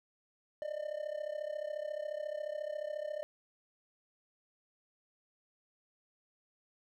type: tone with amplitude modulation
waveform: triangle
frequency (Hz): 603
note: D5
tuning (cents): +46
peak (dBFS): -31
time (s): 0.62-3.23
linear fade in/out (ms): 0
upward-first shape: sine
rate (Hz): 34.2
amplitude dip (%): 85
effects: none